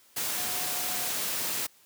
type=tone in noise; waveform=sine; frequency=727 Hz; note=F#5; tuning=31 cents flat; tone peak=-42 dBFS; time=0.37-1.11 s; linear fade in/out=10 ms; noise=white; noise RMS=-31 dBFS; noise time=0.16-1.67 s; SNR=-14 dB; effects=white hiss -60 dBFS RMS until 1.85 s + high-pass 100 Hz 12 dB/octave